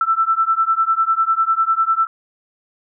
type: beating tone pair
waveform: sine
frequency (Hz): 1325 / 1335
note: E6 / E6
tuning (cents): +9 / +22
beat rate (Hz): 10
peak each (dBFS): -17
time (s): 0.01-2.07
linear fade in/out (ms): 2
effects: none